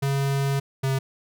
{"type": "tone pair in turn", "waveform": "square", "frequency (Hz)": [138.3, 134.29], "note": ["C#3", "C3"], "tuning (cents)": [-4, 45], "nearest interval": "minor second", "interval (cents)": 51, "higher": "first", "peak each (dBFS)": -22, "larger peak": "neither", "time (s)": [[0.02, 0.6], [0.83, 0.99]], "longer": "first", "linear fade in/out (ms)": 10, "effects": []}